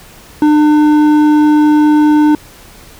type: tone with hard clipping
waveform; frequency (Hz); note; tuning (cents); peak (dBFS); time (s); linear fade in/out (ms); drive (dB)
sine; 300.8; D4; +42; -7; 0.42-2.35; 2; 8
effects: pink hiss -38 dBFS RMS until 2.99 s